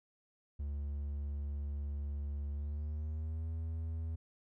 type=tone with pitch glide; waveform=triangle; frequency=71.8 to 81.06 Hz; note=D2 to E2; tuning=-39 to -29 cents; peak=-34 dBFS; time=0.59-4.16 s; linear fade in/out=10 ms; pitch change=+210 cents; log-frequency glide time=2.52-3.48 s; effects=none